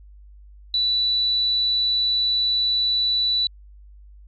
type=tone; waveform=sine; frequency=3960 Hz; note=B7; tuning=4 cents sharp; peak=-18 dBFS; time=0.74-3.47 s; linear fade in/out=2 ms; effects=added 50 Hz sine -43 dBFS peak until 4.27 s